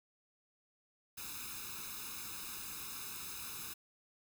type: noise with comb filter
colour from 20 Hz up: white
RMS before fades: -45 dBFS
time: 1.17-3.74 s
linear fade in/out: 10 ms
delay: 0.78 ms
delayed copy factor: +1
effects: none